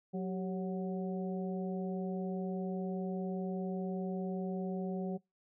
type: harmonic tone with a mistuned harmonic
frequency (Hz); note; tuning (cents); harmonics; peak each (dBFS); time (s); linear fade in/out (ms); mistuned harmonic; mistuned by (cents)
185; F#3; 0; 1 / 2 / 3 / 4; -35 / -41 / -45 / -47; 0.13-5.18; 20; 2; +78
effects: noise-tail reverb RT60 0.2 s tail -24 dB re dry